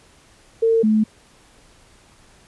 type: tone pair in turn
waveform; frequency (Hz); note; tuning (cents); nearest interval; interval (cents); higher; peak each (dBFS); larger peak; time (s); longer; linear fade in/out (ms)
sine; 453.2 / 216.2; A#4 / A3; -49 / -30; octave + minor second; 1281; first; -13; neither; 0.62-0.83 / 0.83-1.04; neither; 10
effects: pink hiss -52 dBFS RMS until 2.47 s + resampled to 24000 Hz